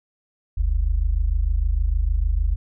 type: tone pair together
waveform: sine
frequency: 43.63 / 70.2 Hz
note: F1 / C#2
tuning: -1 / +22 cents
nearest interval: minor sixth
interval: 823 cents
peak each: -19 / -22 dBFS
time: 0.57-2.56 s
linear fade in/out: 10 ms
effects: none